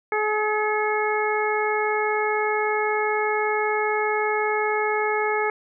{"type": "harmonic tone with a mistuned harmonic", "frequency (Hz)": 425.1, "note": "G#4", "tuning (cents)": 40, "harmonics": [1, 2, 3, 4, 5], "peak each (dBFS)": [-24, -26, -29, -30, -28], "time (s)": [0.12, 5.5], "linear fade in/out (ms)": 2, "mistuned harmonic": 5, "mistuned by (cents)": 37, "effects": []}